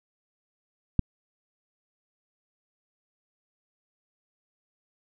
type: click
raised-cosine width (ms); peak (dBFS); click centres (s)
5; -8; 0.993
effects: none